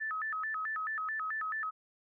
sine tone with vibrato, 1497 Hz, F#6, 20 cents sharp, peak -33 dBFS, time 0-1.71 s, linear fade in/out 20 ms, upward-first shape square, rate 4.6 Hz, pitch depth 280 cents each way, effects none

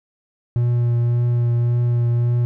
triangle tone with vibrato, 119.7 Hz, A#2, 46 cents sharp, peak -13 dBFS, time 0.56-2.45 s, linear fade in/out 0 ms, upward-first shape triangle, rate 1.8 Hz, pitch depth 16 cents each way, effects none

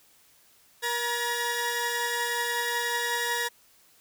sawtooth tone cluster, 474.8 / 955 / 1703 / 1899 Hz, A#4 / A#5 / G#6 / A#6, +32 / +42 / +43 / +32 cents, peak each -30 / -28 / -29 / -29 dBFS, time 0.82-3.49 s, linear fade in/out 20 ms, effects white hiss -60 dBFS RMS until 4 s

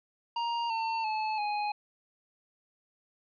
square tone with pitch steps, 937 / 900.9 / 866.2 / 832.8 Hz, A#5 / A5 / A5 / G#5, +9 / +41 / -27 / +5 cents, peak -30 dBFS, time 0.36-1.72 s, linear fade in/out 5 ms, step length 340 ms, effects resampled to 11025 Hz

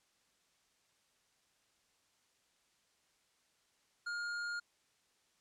triangle tone with hard clipping, 1417 Hz, F6, 25 cents sharp, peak -39 dBFS, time 4.06-4.6 s, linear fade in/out 10 ms, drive 14 dB, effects white hiss -74 dBFS RMS until 5.4 s + low-pass 8000 Hz 12 dB/octave

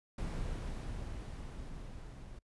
brown noise with level ramp, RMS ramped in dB -37 to -49 dBFS, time 0.18-2.39 s, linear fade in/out 5 ms, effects noise-tail reverb RT60 0.1 s tail -26 dB re dry + resampled to 24000 Hz

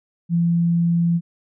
sine tone, 170 Hz, F3, 46 cents flat, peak -15 dBFS, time 0.29-1.21 s, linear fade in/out 50 ms, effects none

